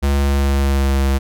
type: tone with pitch glide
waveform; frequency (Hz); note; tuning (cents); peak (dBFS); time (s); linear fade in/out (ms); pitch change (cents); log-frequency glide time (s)
square; 70 to 67.93; C#2 to C#2; +18 to -34; -14; 0.02-1.19; 20; -52; 0.18-1.01
effects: none